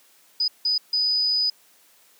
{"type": "tone bursts at uneven times", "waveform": "sine", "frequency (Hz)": 4978, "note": "D#8", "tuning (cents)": 0, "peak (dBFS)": -19, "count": 3, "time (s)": [[0.4, 0.48], [0.65, 0.78], [0.93, 1.5]], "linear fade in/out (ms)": 5, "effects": ["white hiss -57 dBFS RMS until 2.19 s", "high-pass 200 Hz 12 dB/octave"]}